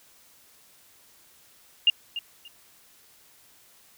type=tone with echo; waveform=sine; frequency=2820 Hz; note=F7; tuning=16 cents sharp; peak=-14 dBFS; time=1.87-1.9 s; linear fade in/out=2 ms; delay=290 ms; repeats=2; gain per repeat=-14 dB; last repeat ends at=2.48 s; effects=white hiss -57 dBFS RMS until 3.97 s